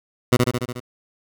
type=tone with echo; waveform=15% pulse; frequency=123.47 Hz; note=B2; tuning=in tune; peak=-5 dBFS; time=0.32-0.37 s; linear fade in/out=10 ms; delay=72 ms; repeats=6; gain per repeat=-3 dB; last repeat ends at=0.802 s; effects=none